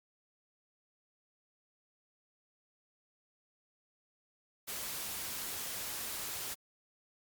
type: noise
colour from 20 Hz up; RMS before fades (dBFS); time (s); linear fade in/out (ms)
white; -40; 4.67-6.55; 20
effects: Opus 48 kbps